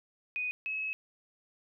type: tone pair in turn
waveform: sine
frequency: 2489 / 2575 Hz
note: D#7 / E7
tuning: 0 / -41 cents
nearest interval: minor second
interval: 59 cents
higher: second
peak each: -31 / -32 dBFS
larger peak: first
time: 0.36-0.51 / 0.66-0.93 s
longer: second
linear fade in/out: 0 ms
effects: none